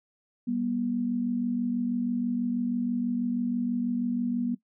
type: tone pair together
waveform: sine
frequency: 195.02 / 241.2 Hz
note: G3 / B3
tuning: -9 / -41 cents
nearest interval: major third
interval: 368 cents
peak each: -33 / -26 dBFS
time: 0.47-4.55 s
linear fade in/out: 10 ms
effects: noise-tail reverb RT60 0.1 s tail -17 dB re dry